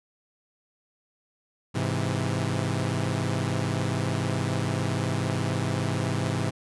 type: chord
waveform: sawtooth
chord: Ab augmented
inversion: none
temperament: equal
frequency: 103.83 / 130.81 / 164.81 Hz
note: Ab2 / C3 / E3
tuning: 0 / 0 / 0 cents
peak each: -25 / -25 / -27 dBFS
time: 1.74-6.51 s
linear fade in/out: 20 ms
effects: resampled to 24000 Hz